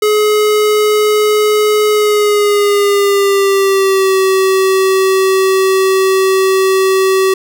square tone with pitch glide, 423.3 to 381.5 Hz, G#4 to G4, +33 to -47 cents, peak -9 dBFS, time 0.02-7.34 s, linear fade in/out 5 ms, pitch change -180 cents, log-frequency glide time 1.91-4.17 s, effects none

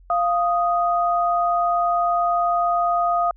sine tone pair together, 695.8 / 1244.5 Hz, F5 / D#6, -7 / 0 cents, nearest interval minor seventh, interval 1007 cents, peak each -19 / -21 dBFS, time 0.1-3.31 s, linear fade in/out 2 ms, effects added 44 Hz sine -46 dBFS peak until 3.36 s

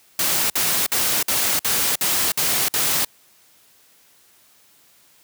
white noise bursts, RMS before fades -20 dBFS, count 8, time 0.19-3.048 s, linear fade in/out 2 ms, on 310 ms, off 54 ms, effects white hiss -55 dBFS RMS until 5.23 s + high-pass 80 Hz 12 dB/octave

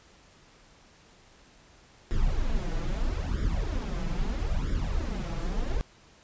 brown noise with flanger, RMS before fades -28 dBFS, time 2.11-5.81 s, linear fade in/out 0 ms, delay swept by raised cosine 0.56 to 6.06 ms, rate 0.77 Hz, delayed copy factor +0.95, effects pink hiss -57 dBFS RMS until 6.23 s + resampled to 16000 Hz

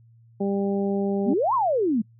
harmonic tone, 198.5 Hz, G3, 22 cents sharp, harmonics 1 / 2 / 3 / 4, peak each -24 / -26 / -33 / -36 dBFS, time 0.4-1.34 s, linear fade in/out 10 ms
sine exponential two-way sweep, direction up then down, 204 to 1108 to 204 Hz, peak -19 dBFS, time 1.26-2.02 s, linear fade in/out 10 ms, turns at 1.54 s
effects noise-tail reverb RT60 0.1 s tail -26 dB re dry + added 115 Hz sine -51 dBFS peak until 2.19 s

